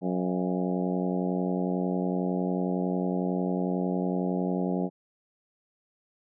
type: harmonic tone with a mistuned harmonic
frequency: 91 Hz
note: F#2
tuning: 28 cents flat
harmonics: 2 / 3 / 4 / 5 / 6 / 7 / 8 / 9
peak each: -28 / -32 / -34 / -36 / -38 / -39 / -40 / -41 dBFS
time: 0.01-4.9 s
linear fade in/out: 50 ms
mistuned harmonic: 8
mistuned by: -69 cents
effects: none